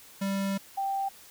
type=tone pair in turn; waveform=square / sine; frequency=196 / 784 Hz; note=G3 / G5; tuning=0 / 0 cents; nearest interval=2 octaves; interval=2400 cents; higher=second; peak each=-28 / -27 dBFS; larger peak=second; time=0.21-0.58 / 0.77-1.09 s; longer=first; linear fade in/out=10 ms; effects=white hiss -52 dBFS RMS until 1.3 s